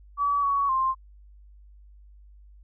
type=tone with pitch steps; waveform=sine; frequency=1143 / 1122 / 1053 Hz; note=D6 / C#6 / C6; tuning=-47 / +21 / +11 cents; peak=-21 dBFS; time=0.17-0.95 s; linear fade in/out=50 ms; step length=260 ms; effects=added 50 Hz sine -48 dBFS peak until 2.63 s